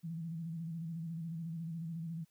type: tone with vibrato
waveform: sine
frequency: 164.81 Hz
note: E3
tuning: in tune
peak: -38 dBFS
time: 0.03-2.25 s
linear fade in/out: 20 ms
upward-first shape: square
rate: 14 Hz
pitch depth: 51 cents each way
effects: white hiss -75 dBFS RMS until 2.3 s